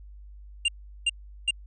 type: tone bursts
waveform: square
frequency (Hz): 2794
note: F7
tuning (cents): 0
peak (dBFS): -21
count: 3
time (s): 0.65-1.509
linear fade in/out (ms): 5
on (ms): 33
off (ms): 380
effects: added 50 Hz sine -43 dBFS peak until 1.66 s + resampled to 22050 Hz